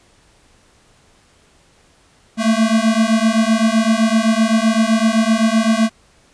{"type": "beating tone pair", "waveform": "square", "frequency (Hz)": [219, 226.8], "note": ["A3", "A#3"], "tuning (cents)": [-8, -47], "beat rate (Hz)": 7.8, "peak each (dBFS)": -16, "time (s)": [2.37, 5.9], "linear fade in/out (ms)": 50, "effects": ["pink hiss -53 dBFS RMS until 6.33 s", "resampled to 22050 Hz"]}